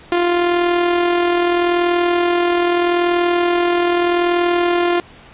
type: tone with amplitude modulation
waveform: sawtooth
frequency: 349.2 Hz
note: F4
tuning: in tune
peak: -8 dBFS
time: 0.12-5 s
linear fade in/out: 2 ms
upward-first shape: sine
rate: 40.8 Hz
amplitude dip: 35%
effects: pink hiss -42 dBFS RMS until 5.33 s + resampled to 8000 Hz